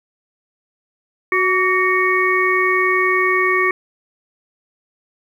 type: harmonic tone with a mistuned harmonic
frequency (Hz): 370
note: F#4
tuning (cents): 0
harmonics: 1 / 3 / 5 / 6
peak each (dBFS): -19 / -19 / -19 / -19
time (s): 1.32-3.71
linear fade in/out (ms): 2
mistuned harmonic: 3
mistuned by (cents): +45
effects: 8-bit